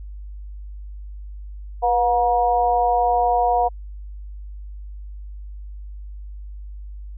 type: tone with amplitude modulation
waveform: sine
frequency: 720 Hz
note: F#5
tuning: 47 cents flat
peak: -11 dBFS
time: 1.82-3.69 s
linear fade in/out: 20 ms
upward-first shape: sine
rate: 232 Hz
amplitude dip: 95%
effects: added 50 Hz sine -32 dBFS peak until 7.17 s